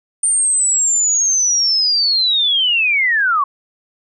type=linear sweep; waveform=sine; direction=down; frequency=8970 to 1080 Hz; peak=-12 dBFS; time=0.23-3.44 s; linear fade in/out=5 ms; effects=none